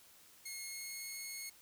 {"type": "tone with pitch glide", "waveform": "10% pulse", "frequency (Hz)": [2158, 2176], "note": ["C#7", "C#7"], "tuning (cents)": [-47, -33], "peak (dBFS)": -34, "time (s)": [0.45, 1.5], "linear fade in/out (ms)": 10, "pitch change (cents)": 14, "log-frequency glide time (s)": [0.61, 1.07], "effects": ["white hiss -62 dBFS RMS until 1.61 s"]}